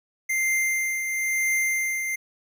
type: tone with tremolo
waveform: square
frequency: 2093 Hz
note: C7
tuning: in tune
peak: -21 dBFS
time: 0.29-2.16 s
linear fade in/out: 10 ms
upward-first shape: triangle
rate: 1 Hz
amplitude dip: 50%
effects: none